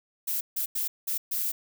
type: noise bursts at uneven times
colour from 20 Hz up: violet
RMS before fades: -29 dBFS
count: 5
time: 0.27-0.41 / 0.56-0.66 / 0.75-0.88 / 1.07-1.18 / 1.31-1.52 s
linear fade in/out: 10 ms
effects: none